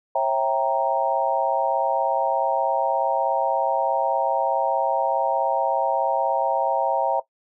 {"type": "chord", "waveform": "sine", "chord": "C# diminished seventh", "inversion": "none", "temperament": "equal with one note detuned", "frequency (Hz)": [542.6, 659.3, 784, 932.3], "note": ["C#5", "E5", "G5", "Bb5"], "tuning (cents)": [-37, 0, 0, 0], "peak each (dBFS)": -24, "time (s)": [0.15, 7.2], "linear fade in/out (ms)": 5, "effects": ["noise-tail reverb RT60 0.1 s tail -17 dB re dry"]}